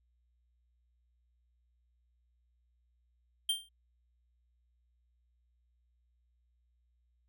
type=tone with exponential decay; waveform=square; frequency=3166 Hz; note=G7; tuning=17 cents sharp; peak=-26 dBFS; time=3.49-3.69 s; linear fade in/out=5 ms; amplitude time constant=43 ms; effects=added 60 Hz sine -70 dBFS peak until 7.28 s